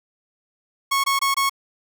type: tone bursts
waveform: sawtooth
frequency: 1100 Hz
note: C#6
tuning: 14 cents flat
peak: -14 dBFS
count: 4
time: 0.91-1.496 s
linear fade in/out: 10 ms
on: 130 ms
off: 22 ms
effects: none

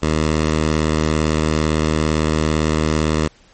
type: tone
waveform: 10% pulse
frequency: 77.78 Hz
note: D#2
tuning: in tune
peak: -7 dBFS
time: 0.02-3.28 s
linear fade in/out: 10 ms
effects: pink hiss -51 dBFS RMS until 3.53 s + MP3 32 kbps

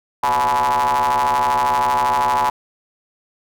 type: ring-modulated tone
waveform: 45% pulse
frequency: 67.9 Hz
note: C#2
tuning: 35 cents flat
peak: -12 dBFS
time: 0.23-2.5 s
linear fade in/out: 5 ms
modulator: 923 Hz
effects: none

